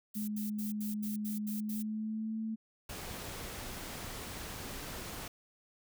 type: noise bursts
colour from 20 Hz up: violet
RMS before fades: -44 dBFS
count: 8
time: 0.14-1.827 s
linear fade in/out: 10 ms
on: 140 ms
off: 81 ms
type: tone with pitch glide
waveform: sine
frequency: 211 to 221 Hz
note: G#3 to A3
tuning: +28 to +8 cents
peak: -34 dBFS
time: 0.15-2.56 s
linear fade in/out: 20 ms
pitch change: +80 cents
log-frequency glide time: 1.49-2.38 s
type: noise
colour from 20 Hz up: pink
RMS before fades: -43 dBFS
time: 2.89-5.28 s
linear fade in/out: 5 ms
effects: none